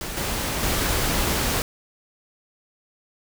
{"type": "noise with level steps", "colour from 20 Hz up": "pink", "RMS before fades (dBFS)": [-31, -26, -23], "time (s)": [0.01, 1.62], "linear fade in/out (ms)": 0, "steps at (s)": [0.17, 0.63], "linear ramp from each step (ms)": 2, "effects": []}